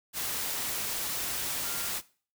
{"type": "tone in noise", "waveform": "sine", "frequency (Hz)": 1396.9, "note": "F6", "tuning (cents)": 0, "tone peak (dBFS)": -44, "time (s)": [1.62, 1.9], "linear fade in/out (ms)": 50, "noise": "white", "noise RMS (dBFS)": -33, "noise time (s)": [0.13, 2.02], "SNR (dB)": -14, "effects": ["noise-tail reverb RT60 0.4 s tail -19 dB re dry"]}